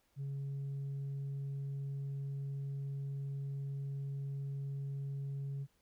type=tone; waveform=sine; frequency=138.59 Hz; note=C#3; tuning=in tune; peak=-35 dBFS; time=0.16-5.67 s; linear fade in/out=50 ms; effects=tanh soft clip ceiling -36 dBFS + pink hiss -75 dBFS RMS until 5.81 s